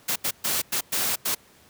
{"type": "noise bursts at uneven times", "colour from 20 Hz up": "white", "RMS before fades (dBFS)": -25, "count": 6, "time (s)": [[0.08, 0.16], [0.24, 0.31], [0.44, 0.62], [0.72, 0.81], [0.92, 1.16], [1.25, 1.35]], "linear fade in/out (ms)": 10, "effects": ["pink hiss -55 dBFS RMS until 1.69 s", "high-pass 80 Hz 12 dB/octave"]}